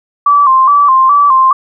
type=tone with vibrato; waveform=sine; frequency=1101 Hz; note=C#6; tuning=12 cents flat; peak=-4 dBFS; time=0.26-1.53 s; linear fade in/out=5 ms; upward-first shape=square; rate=2.4 Hz; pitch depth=81 cents each way; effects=none